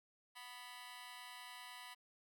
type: tone with amplitude modulation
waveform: 15% pulse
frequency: 987.8 Hz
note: B5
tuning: in tune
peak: -40 dBFS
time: 0.35-1.95 s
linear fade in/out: 20 ms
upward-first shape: sine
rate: 250 Hz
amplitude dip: 100%
effects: none